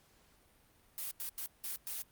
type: noise bursts at uneven times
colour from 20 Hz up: blue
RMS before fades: -40 dBFS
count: 5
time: 0.98-1.11 / 1.2-1.29 / 1.38-1.46 / 1.64-1.76 / 1.87-2.02 s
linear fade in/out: 0 ms
effects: pink hiss -67 dBFS RMS until 2.11 s + Opus 48 kbps